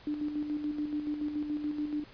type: tone with tremolo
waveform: sine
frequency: 297.9 Hz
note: D4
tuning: 25 cents sharp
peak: -29 dBFS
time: 0.07-2.04 s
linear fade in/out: 2 ms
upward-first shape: square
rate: 7 Hz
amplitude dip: 50%
effects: pink hiss -54 dBFS RMS until 2.13 s + resampled to 11025 Hz